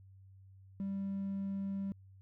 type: tone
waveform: triangle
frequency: 196 Hz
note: G3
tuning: in tune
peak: -32 dBFS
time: 0.8-1.92 s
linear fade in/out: 0 ms
effects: tanh soft clip ceiling -30 dBFS + added 96 Hz sine -55 dBFS peak until 2.21 s